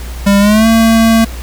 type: tone with pitch glide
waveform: square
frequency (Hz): 200 to 225.8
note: G3 to A3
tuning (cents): +35 to +45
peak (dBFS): -6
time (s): 0.26-1.25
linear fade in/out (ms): 10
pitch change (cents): +210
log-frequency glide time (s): 0.39-0.67
effects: added 60 Hz sine -21 dBFS peak until 1.42 s + pink hiss -31 dBFS RMS until 1.42 s